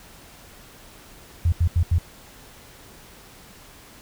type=tone bursts; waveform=sine; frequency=84.9 Hz; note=F2; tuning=48 cents flat; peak=-15 dBFS; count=4; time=1.45-1.985 s; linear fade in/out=5 ms; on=73 ms; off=81 ms; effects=pink hiss -47 dBFS RMS until 4.01 s